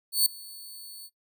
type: tone with ADSR envelope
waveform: 10% pulse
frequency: 4449 Hz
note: C#8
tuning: 5 cents sharp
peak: -10 dBFS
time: 0.12-1.1 s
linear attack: 140 ms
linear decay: 3 ms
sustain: -24 dB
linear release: 49 ms
effects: noise-tail reverb RT60 0.1 s tail -21 dB re dry